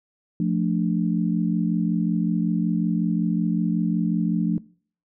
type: chord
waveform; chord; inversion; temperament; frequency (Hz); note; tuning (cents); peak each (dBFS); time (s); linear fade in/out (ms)
sine; D minor; first; equal; 174.61 / 220 / 293.7; F3 / A3 / D4; 0 / 0 / 0; -22 / -25 / -27; 0.4-4.58; 2
effects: noise-tail reverb RT60 0.5 s tail -23 dB re dry